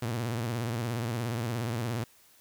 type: tone with vibrato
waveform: sawtooth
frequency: 116.54 Hz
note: A#2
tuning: in tune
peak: -26 dBFS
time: 0.02-2.04 s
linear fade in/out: 5 ms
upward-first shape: sine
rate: 17 Hz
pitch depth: 120 cents each way
effects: white hiss -60 dBFS RMS until 2.4 s